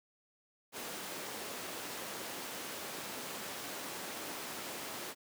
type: high-pass noise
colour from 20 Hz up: pink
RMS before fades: -43 dBFS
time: 0.72-5.15 s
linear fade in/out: 50 ms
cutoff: 270 Hz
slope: 12 dB/octave
effects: none